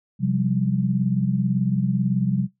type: chord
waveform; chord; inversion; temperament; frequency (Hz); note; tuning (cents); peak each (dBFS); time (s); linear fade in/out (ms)
sine; C suspended fourth; none; equal with one note detuned; 130.81 / 177.87 / 196; C3 / F3 / G3; 0 / +32 / 0; -23; 0.19-2.48; 50
effects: noise-tail reverb RT60 0.2 s tail -22 dB re dry